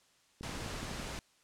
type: click train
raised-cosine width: 3 ms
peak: -32 dBFS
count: 8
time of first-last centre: 0.41-0.998 s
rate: 11.9 Hz
type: noise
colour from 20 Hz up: pink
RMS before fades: -41 dBFS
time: 0.43-1.19 s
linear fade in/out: 0 ms
effects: white hiss -68 dBFS RMS until 1.43 s + low-pass 8000 Hz 12 dB/octave